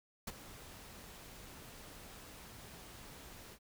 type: noise with ADSR envelope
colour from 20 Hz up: pink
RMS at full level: -39 dBFS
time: 0.27-3.59 s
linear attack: 7 ms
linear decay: 29 ms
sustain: -14 dB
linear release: 67 ms
effects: none